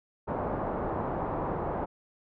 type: low-pass noise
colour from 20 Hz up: white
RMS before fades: -32 dBFS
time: 0.27-1.86 s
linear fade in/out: 20 ms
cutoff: 950 Hz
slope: 24 dB/octave
effects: none